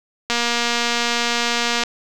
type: click train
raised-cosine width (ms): 0.2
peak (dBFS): -3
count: 365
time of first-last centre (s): 0.3-1.836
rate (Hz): 237
effects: none